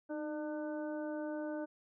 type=harmonic tone with a mistuned harmonic; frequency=300.2 Hz; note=D4; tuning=38 cents sharp; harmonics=1 / 2 / 3 / 4 / 5; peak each=-39 / -41 / -50 / -58 / -51 dBFS; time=0.09-1.66 s; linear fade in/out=20 ms; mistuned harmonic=1; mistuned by=+41 cents; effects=none